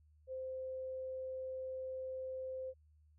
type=tone; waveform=sine; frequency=520 Hz; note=C5; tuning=11 cents flat; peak=-40 dBFS; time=0.27-2.74 s; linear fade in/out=50 ms; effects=added 76 Hz sine -64 dBFS peak until 3.18 s